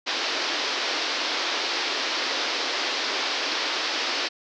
white band-pass noise, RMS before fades -27 dBFS, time 0.06-4.29 s, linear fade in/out 20 ms, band 270 to 5300 Hz, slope 48 dB/octave, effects none

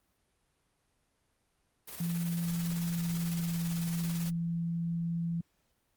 white noise with tremolo, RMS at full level -42 dBFS, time 1.87-4.31 s, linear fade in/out 20 ms, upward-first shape square, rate 18 Hz, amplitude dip 40%
sine tone with pitch glide, 170 to 168.44 Hz, F3 to E3, -46 to +38 cents, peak -30 dBFS, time 2-5.41 s, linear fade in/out 5 ms, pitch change -16 cents, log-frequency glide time 2.66-3.59 s
effects pink hiss -75 dBFS RMS until 5.96 s + Opus 32 kbps

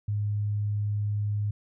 sine tone, 103.8 Hz, G#2, in tune, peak -25 dBFS, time 0.08-1.51 s, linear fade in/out 5 ms, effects none

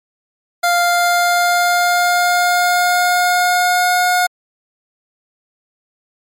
25% pulse tone with pitch glide, 698.5 to 720.2 Hz, F5 to F#5, 0 to -47 cents, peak -8 dBFS, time 0.63-4.27 s, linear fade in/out 10 ms, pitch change +53 cents, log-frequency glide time 0.78-3.92 s, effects MP3 64 kbps

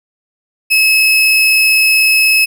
35% pulse tone, 2583 Hz, E7, 36 cents flat, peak -6 dBFS, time 0.7-2.46 s, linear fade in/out 20 ms, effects none

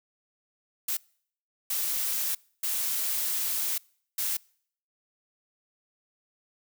blue noise bursts at uneven times, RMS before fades -29 dBFS, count 4, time 0.88-0.97 / 1.7-2.35 / 2.63-3.78 / 4.18-4.37 s, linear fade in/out 5 ms, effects noise-tail reverb RT60 0.6 s tail -26 dB re dry

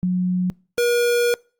sine / square tone pair in turn, 181.7 / 479.2 Hz, F#3 / A#4, -31 / +48 cents, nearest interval octave + perfect fourth, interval 1679 cents, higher second, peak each -17 dBFS, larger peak neither, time 0.03-0.5 / 0.78-1.34 s, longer second, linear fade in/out 0 ms, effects noise-tail reverb RT60 0.4 s tail -26 dB re dry + Opus 48 kbps

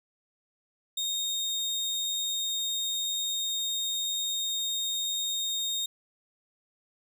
30% pulse tone, 3701 Hz, A#7, 13 cents flat, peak -26 dBFS, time 0.97-5.86 s, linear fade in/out 5 ms, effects 11-bit

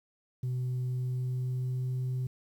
sine tone with pitch glide, 126.2 to 127.89 Hz, B2 to C3, +38 to -39 cents, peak -27 dBFS, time 0.43-2.27 s, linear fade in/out 5 ms, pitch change +23 cents, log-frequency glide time 0.85-1.96 s, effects tanh soft clip ceiling -28 dBFS + 10-bit

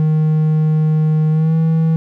triangle tone with pitch glide, 155.56 to 161.42 Hz, D#3 to E3, 0 to -36 cents, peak -9 dBFS, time 0-1.96 s, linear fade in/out 0 ms, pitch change +64 cents, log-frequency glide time 1.3-1.55 s, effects none

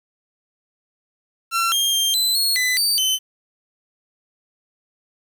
sawtooth tone with pitch steps, 1355 / 3211 / 3183 / 4028 / 4317 / 2005 / 4615 / 3052 Hz, E6 / G7 / G7 / B7 / C#8 / B6 / D8 / G7, +47 / +41 / +26 / +33 / -47 / +26 / -31 / -47 cents, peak -14 dBFS, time 1.51-3.19 s, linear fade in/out 50 ms, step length 210 ms, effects 8-bit

